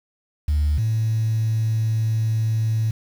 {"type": "tone pair in turn", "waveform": "sine", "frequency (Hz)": [74.5, 110.94], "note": ["D2", "A2"], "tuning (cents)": [25, 15], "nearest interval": "perfect fifth", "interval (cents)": 690, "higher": "second", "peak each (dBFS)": [-15, -17], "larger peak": "first", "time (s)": [[0.48, 0.78], [0.78, 2.91]], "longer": "second", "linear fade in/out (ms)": 5, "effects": ["tanh soft clip ceiling -14 dBFS", "7-bit"]}